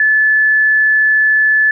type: tone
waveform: sine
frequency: 1733 Hz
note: A6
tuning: 27 cents flat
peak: -8 dBFS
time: 0-1.71 s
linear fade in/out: 2 ms
effects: none